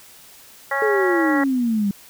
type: harmonic tone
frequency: 276.1 Hz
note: C#4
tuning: 7 cents flat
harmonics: 2 / 3 / 4 / 5 / 6 / 7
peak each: -26 / -26 / -28 / -28 / -29 / -24 dBFS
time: 0.71-1.44 s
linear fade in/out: 5 ms
type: exponential sweep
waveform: sine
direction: down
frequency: 440 to 195.4 Hz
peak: -17 dBFS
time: 0.82-1.91 s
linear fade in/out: 2 ms
effects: white hiss -46 dBFS RMS until 2.09 s